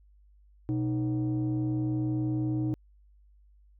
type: tone pair together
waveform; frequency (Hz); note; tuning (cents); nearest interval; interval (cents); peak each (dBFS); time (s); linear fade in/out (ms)
sine; 123.46 / 311.1; B2 / D#4; 0 / 0; octave + major third; 1600; -27; 0.69-2.74; 0
effects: tanh soft clip ceiling -23 dBFS + added 50 Hz sine -56 dBFS peak until 3.79 s